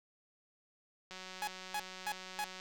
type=click train; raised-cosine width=0.2 ms; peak=-30 dBFS; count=278; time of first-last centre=1.11-2.599 s; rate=186 Hz
type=tone bursts; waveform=sawtooth; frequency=839 Hz; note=G#5; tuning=17 cents sharp; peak=-31 dBFS; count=4; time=1.42-2.442 s; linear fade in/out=0 ms; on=53 ms; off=270 ms
effects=none